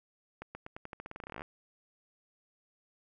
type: accelerating click train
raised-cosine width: 0.5 ms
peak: -27 dBFS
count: 21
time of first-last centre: 0.42-1.419 s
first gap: 130 ms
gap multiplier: 0.88
effects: none